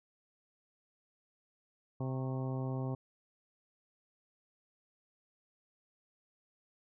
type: harmonic tone with a mistuned harmonic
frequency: 130.81 Hz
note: C3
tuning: in tune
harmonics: 1 / 2 / 3 / 4 / 5 / 6 / 7 / 8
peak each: -35 / -41 / -45 / -47 / -49 / -51 / -52 / -53 dBFS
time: 2-2.95 s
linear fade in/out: 5 ms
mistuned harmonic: 8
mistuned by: +73 cents
effects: none